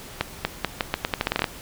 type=accelerating click train; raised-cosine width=0.3 ms; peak=-5 dBFS; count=14; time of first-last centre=0.21-1.442 s; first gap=240 ms; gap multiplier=0.82; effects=pink hiss -41 dBFS RMS until 1.61 s